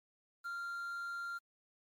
triangle tone with quantisation, 1389 Hz, F6, 10 cents flat, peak -37 dBFS, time 0.44-1.39 s, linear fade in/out 20 ms, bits 10, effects MP3 96 kbps

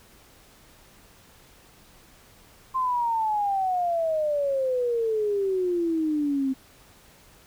sine exponential sweep, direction down, 1054 to 261.6 Hz, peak -22 dBFS, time 2.74-6.54 s, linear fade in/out 20 ms, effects pink hiss -54 dBFS RMS until 7.46 s

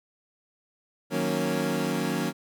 25% pulse chord, D# minor seventh, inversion none, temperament equal, 155.56 / 185 / 233.1 / 277.2 Hz, D#3 / F#3 / A#3 / C#4, 0 / 0 / 0 / 0 cents, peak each -29 / -27 / -27 / -27 dBFS, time 1.1-2.33 s, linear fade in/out 50 ms, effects none

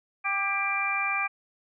harmonic tone with a mistuned harmonic, 394.1 Hz, G4, 9 cents sharp, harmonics 2 / 3 / 4 / 5 / 6, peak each -34 / -31 / -35 / -39 / -27 dBFS, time 0.24-1.28 s, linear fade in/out 20 ms, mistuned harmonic 4, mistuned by +29 cents, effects none

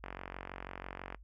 click train, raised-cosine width 0.5 ms, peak -26 dBFS, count 52, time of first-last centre 0.04-1.146 s, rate 46.1 Hz, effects noise-tail reverb RT60 0.1 s tail -24 dB re dry + added 50 Hz sine -52 dBFS peak until 1.23 s

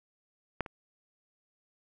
clicks, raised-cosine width 0.5 ms, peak -15 / -27 dBFS, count 2, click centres 0.607 / 0.662 s, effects none

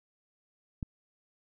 click, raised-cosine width 5 ms, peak -22 dBFS, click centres 0.828 s, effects none

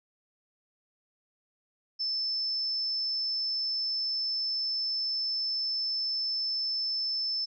sine tone, 5274 Hz, E8, in tune, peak -28 dBFS, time 1.99-7.46 s, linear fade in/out 20 ms, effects none

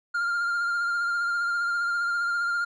triangle tone with vibrato, 1400 Hz, F6, 4 cents sharp, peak -22 dBFS, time 0.14-2.65 s, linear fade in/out 10 ms, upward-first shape sine, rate 15 Hz, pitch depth 23 cents each way, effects resampled to 22050 Hz

